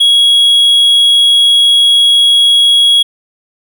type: tone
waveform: triangle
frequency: 3322 Hz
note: G#7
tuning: in tune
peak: -3 dBFS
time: 0-3.03 s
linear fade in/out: 10 ms
effects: none